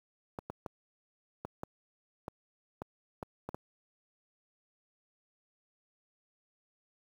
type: clicks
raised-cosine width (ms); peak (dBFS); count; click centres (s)
1; -24; 10; 0.388 / 0.5 / 0.662 / 1.45 / 1.634 / 2.281 / 2.819 / 3.228 / 3.49 / 3.545
effects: high-pass 60 Hz 12 dB/octave + 9-bit

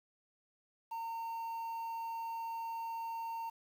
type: tone with quantisation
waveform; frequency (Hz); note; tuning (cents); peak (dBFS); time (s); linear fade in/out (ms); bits
triangle; 914; A#5; -34; -36; 0.91-3.5; 10; 10
effects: none

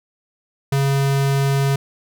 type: tone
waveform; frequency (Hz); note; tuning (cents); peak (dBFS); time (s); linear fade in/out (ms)
square; 138; C#3; -7; -16; 0.72-1.76; 5
effects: none

